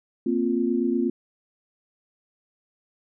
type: chord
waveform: sine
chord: Bb suspended second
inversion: none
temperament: equal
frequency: 233.1 / 261.6 / 349.2 Hz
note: Bb3 / C4 / F4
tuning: 0 / 0 / 0 cents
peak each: -25 dBFS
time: 0.26-1.1 s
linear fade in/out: 5 ms
effects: none